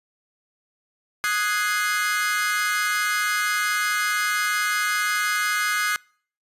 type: chord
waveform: 40% pulse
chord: Ab dominant seventh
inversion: second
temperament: equal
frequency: 1244.5 / 1480 / 1661.2 / 2093 Hz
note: Eb6 / Gb6 / Ab6 / C7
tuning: 0 / 0 / 0 / 0 cents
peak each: -26 dBFS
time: 1.24-5.96 s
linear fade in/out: 0 ms
effects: noise-tail reverb RT60 0.5 s tail -26 dB re dry + resampled to 32000 Hz

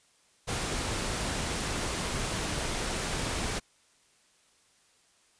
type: noise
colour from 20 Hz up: pink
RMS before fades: -32 dBFS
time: 0.47-3.6 s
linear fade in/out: 20 ms
effects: white hiss -65 dBFS RMS until 5.39 s + resampled to 22050 Hz

